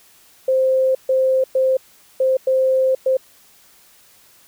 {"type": "tone bursts at uneven times", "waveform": "sine", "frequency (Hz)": 523.3, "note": "C5", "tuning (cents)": 0, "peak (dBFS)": -13, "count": 6, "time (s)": [[0.48, 0.95], [1.09, 1.44], [1.55, 1.77], [2.2, 2.37], [2.47, 2.95], [3.06, 3.17]], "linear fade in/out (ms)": 5, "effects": ["white hiss -51 dBFS RMS until 4.47 s"]}